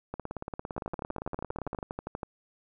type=two click trains; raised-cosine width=1 ms; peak=-20 / -21 dBFS; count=19 / 30; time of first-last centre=0.78-2.232 / 0.14-1.788 s; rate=12.4 / 17.6 Hz; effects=none